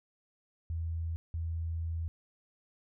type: tone bursts at uneven times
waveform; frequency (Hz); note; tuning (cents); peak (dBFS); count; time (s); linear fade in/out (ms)
sine; 82.41; E2; 0; -32; 2; 0.7-1.16 / 1.34-2.08; 0
effects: none